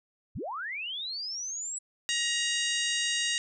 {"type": "linear sweep", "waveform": "sine", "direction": "up", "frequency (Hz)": [41.95, 7902], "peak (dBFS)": -33, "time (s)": [0.35, 1.79], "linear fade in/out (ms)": 10}
{"type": "harmonic tone", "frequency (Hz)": 946, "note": "A#5", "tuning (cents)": 25, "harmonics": [2, 3, 4, 5, 6, 7, 8, 9], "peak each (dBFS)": [-33, -32, -33, -39, -40, -35, -40, -41], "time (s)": [2.09, 3.38], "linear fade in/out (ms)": 0}
{"effects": []}